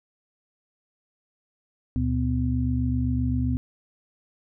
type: tone cluster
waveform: sine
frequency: 71.2 / 118.9 / 251.9 Hz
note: C#2 / A#2 / B3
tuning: +47 / +35 / +34 cents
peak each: -26 dBFS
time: 1.96-3.57 s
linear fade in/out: 0 ms
effects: none